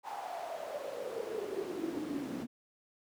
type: noise with high-pass filter sweep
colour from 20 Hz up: brown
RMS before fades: -39 dBFS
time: 0.03-2.47 s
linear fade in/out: 50 ms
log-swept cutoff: 860 to 240 Hz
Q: 8.5
effects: none